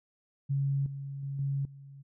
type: tone with level steps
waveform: sine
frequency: 138.59 Hz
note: C#3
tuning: in tune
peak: -26 / -36 / -33 / -28 / -46 dBFS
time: 0.49-2.03 s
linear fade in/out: 20 ms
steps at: 0.86 / 1.23 / 1.39 / 1.65 s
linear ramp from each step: 2 ms
effects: none